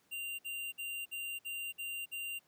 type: tone bursts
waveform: square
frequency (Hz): 2780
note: F7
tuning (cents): -9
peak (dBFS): -39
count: 7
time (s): 0.11-2.394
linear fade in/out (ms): 20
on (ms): 280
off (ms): 54
effects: pink hiss -71 dBFS RMS until 2.47 s + high-pass 150 Hz 12 dB/octave